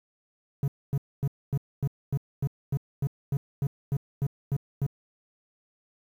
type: tone bursts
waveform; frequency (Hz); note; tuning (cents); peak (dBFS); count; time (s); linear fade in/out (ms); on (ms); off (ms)
triangle; 138.7; C#3; +1; -21; 15; 0.63-4.865; 2; 49; 250
effects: 9-bit